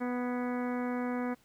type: harmonic tone with a mistuned harmonic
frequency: 246.9 Hz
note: B3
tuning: in tune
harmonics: 1 / 2 / 3 / 4 / 5 / 6 / 7 / 8 / 9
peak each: -32 / -38 / -42 / -44 / -46 / -48 / -49 / -50 / -51 dBFS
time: 0-1.35 s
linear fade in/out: 20 ms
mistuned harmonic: 7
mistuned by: -40 cents
effects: pink hiss -66 dBFS RMS until 1.44 s